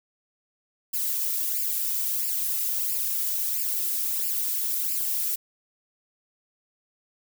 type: noise with flanger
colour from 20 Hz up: violet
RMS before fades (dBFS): -27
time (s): 0.93-5.36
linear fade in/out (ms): 10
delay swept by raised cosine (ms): 0.4 to 2.4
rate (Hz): 1.5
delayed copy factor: +0.75
effects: none